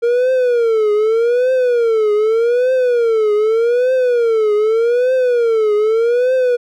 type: tone with vibrato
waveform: triangle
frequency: 465.1 Hz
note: A#4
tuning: 4 cents flat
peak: -9 dBFS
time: 0.02-6.57 s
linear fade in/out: 20 ms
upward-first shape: triangle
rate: 0.83 Hz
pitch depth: 200 cents each way
effects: none